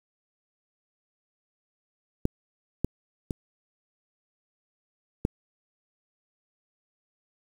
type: clicks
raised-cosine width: 3 ms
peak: -10 / -11 / -17 / -10 dBFS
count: 4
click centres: 2.254 / 2.846 / 3.308 / 5.251 s
effects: 7-bit